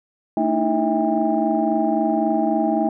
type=tone cluster; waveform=sine; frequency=223.7 / 301.7 / 325.4 / 648 / 803 Hz; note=A3 / D4 / E4 / E5 / G5; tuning=+29 / +47 / -22 / -30 / +41 cents; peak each=-23 dBFS; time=0.37-2.89 s; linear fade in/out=2 ms; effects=tanh soft clip ceiling -6 dBFS